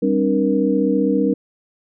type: tone cluster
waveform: sine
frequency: 197.1 / 266.7 / 301.8 / 472.9 Hz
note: G3 / C4 / D4 / A#4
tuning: +10 / +33 / +47 / +25 cents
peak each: -20 dBFS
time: 0.02-1.34 s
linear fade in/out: 10 ms
effects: none